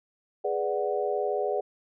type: chord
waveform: sine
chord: G# half-diminished seventh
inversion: none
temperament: equal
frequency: 415.3 / 493.9 / 587.3 / 740 Hz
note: G#4 / B4 / D5 / F#5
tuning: 0 / 0 / 0 / 0 cents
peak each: -29 / -32 / -31 / -32 dBFS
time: 0.44-1.61 s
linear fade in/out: 10 ms
effects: none